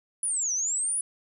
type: linear two-way sweep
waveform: sine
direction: down then up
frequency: 10070 to 5740 to 10070 Hz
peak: -25 dBFS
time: 0.23-1.01 s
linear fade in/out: 2 ms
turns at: 0.53 s
effects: none